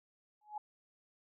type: tone with exponential growth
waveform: sine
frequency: 843 Hz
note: G#5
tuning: 26 cents sharp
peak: -35 dBFS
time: 0.41-0.58 s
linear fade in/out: 5 ms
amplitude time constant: 36 ms
effects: none